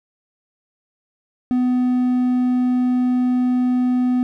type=tone; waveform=triangle; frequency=250 Hz; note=B3; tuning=21 cents sharp; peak=-13 dBFS; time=1.51-4.23 s; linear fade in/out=0 ms; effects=none